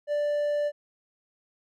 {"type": "tone", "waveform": "triangle", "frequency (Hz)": 587.3, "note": "D5", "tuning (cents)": 0, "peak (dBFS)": -22, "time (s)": [0.07, 0.72], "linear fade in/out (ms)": 50, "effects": []}